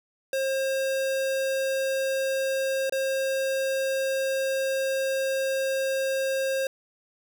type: tone with dropouts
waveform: square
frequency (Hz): 535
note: C5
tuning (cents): +38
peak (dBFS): -25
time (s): 0.33-6.67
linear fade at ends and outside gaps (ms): 2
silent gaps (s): 2.896-2.923
effects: none